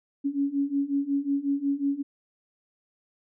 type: beating tone pair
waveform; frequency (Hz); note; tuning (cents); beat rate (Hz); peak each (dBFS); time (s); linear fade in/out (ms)
sine; 277.2 / 282.7; C#4 / C#4; 0 / +34; 5.5; -28 / -26; 0.24-2.03; 20
effects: none